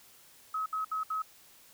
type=tone bursts; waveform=sine; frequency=1279 Hz; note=D#6; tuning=47 cents sharp; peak=-30 dBFS; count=4; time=0.54-1.221 s; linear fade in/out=5 ms; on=120 ms; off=67 ms; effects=white hiss -58 dBFS RMS until 1.73 s